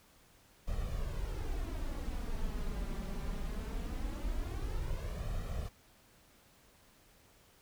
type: noise with flanger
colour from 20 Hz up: brown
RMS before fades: -37 dBFS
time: 0.67-5.69 s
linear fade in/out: 10 ms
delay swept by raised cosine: 1.6 to 5.1 ms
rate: 0.21 Hz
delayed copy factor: +0.65
effects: pink hiss -64 dBFS RMS until 7.61 s